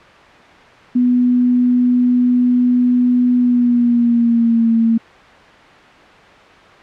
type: tone with pitch glide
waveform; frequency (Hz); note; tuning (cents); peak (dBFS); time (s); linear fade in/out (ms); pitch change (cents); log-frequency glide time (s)
sine; 246.9 to 227.7; B3 to A#3; 0 to -40; -10; 0.95-4.98; 10; -140; 3.36-4.73
effects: white hiss -41 dBFS RMS until 6.82 s + low-pass 2000 Hz 12 dB/octave